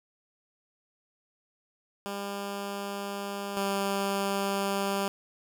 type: tone pair in turn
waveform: 10% pulse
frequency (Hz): 200 / 197.7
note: G3 / G3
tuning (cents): +35 / +15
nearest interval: unison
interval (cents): 20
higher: first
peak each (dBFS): -25 / -19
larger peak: second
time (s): 2.06-3.57 / 3.57-5.08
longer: neither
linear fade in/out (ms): 0
effects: none